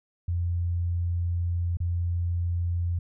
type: tone with dropouts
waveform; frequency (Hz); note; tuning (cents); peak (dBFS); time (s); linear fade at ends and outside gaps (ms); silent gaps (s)
sine; 86.7; F2; -12; -24; 0.28-2.99; 5; 1.771-1.802
effects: none